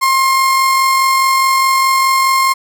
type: tone with amplitude modulation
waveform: 35% pulse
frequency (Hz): 1064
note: C6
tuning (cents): +29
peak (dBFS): -7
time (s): 0.01-2.54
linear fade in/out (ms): 20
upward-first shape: sine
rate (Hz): 44.8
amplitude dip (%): 25
effects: none